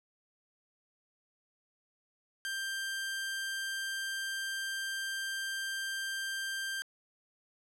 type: tone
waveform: sawtooth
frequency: 1580 Hz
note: G6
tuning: 13 cents sharp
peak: -31 dBFS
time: 2.45-6.82 s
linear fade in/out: 0 ms
effects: low-pass 12000 Hz 12 dB/octave